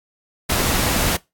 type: noise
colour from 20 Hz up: pink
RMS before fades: -19 dBFS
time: 0.49-1.17 s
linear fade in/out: 10 ms
effects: noise-tail reverb RT60 0.2 s tail -21 dB re dry + AAC 64 kbps